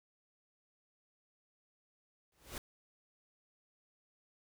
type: noise with exponential growth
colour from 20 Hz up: pink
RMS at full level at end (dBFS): -40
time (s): 2.32-2.58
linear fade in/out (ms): 2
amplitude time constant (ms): 55
effects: none